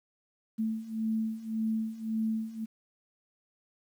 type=beating tone pair; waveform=sine; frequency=220 / 221.8 Hz; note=A3 / A3; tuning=0 / +14 cents; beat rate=1.8 Hz; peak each=-34 / -31 dBFS; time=0.58-2.66 s; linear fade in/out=20 ms; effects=10-bit